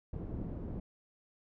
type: low-pass noise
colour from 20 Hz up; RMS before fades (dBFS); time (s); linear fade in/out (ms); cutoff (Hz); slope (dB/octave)
pink; -40; 0.13-0.8; 5; 340; 12
effects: none